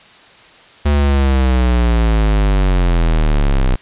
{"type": "linear sweep", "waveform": "square", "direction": "down", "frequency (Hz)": [73.7, 30.87], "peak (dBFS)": -11, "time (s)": [0.85, 3.76], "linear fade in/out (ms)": 10, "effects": ["white hiss -43 dBFS RMS until 3.81 s", "resampled to 8000 Hz"]}